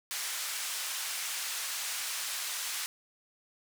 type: band-pass noise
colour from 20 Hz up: white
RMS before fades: -36 dBFS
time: 0.11-2.86 s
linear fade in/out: 0 ms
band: 1100 to 10000 Hz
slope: 12 dB/octave
effects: none